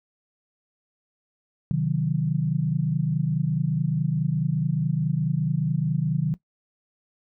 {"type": "chord", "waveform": "sine", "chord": "C diminished", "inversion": "none", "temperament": "equal", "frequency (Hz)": [130.81, 155.56, 185], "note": ["C3", "Eb3", "Gb3"], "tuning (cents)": [0, 0, 0], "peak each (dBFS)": [-27, -23, -28], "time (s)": [1.71, 6.34], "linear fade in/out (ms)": 0, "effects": ["noise-tail reverb RT60 0.1 s tail -17 dB re dry"]}